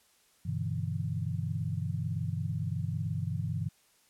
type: chord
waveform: sine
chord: E minor seventh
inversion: first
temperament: equal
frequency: 98 / 123.47 / 146.83 / 164.81 Hz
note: G2 / B2 / D3 / E3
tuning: 0 / 0 / 0 / 0 cents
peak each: -35 / -36 / -37 / -36 dBFS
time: 0.45-3.69 s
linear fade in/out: 10 ms
effects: white hiss -66 dBFS RMS until 4.09 s + low-pass 12000 Hz 12 dB/octave